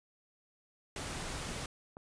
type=noise; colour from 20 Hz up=pink; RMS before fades=-40 dBFS; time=0.96-1.66 s; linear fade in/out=2 ms
type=click; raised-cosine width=1 ms; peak=-33 dBFS; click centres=1.969 s
effects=resampled to 22050 Hz